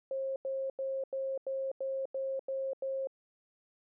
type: tone bursts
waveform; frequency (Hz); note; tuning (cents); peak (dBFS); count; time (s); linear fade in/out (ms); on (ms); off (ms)
sine; 536; C5; +42; -32; 9; 0.11-3.072; 2; 250; 89
effects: none